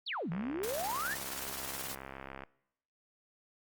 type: exponential two-way sweep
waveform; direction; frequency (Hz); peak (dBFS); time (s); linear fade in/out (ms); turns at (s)
sine; down then up; 4900 to 155.9 to 1871; -34; 0.06-1.15; 10; 0.3
type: click train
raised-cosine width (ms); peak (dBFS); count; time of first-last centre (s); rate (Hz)
0.5; -28; 143; 0.32-2.436; 67.1
type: noise with tremolo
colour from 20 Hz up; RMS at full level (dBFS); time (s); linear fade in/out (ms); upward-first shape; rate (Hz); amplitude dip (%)
white; -39; 0.63-1.95; 5; sine; 19; 45
effects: noise-tail reverb RT60 0.8 s tail -23 dB re dry + Opus 32 kbps